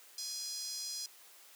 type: tone with high-pass filter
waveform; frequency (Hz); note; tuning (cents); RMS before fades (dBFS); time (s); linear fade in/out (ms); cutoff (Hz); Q
5% pulse; 830.6; G#5; 0; -41; 0.18-1.06; 2; 5000; 4.1
effects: white hiss -58 dBFS RMS until 1.55 s + high-pass 400 Hz 12 dB/octave